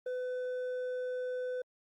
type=tone with hard clipping; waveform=sine; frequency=503 Hz; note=B4; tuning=32 cents sharp; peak=-35 dBFS; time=0.06-1.62 s; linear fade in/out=5 ms; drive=4 dB; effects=Opus 32 kbps